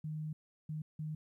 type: tone bursts at uneven times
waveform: sine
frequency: 154.4 Hz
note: D#3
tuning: 13 cents flat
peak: -37 dBFS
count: 3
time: 0.04-0.33 / 0.69-0.82 / 0.99-1.15 s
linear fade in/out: 5 ms
effects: 13-bit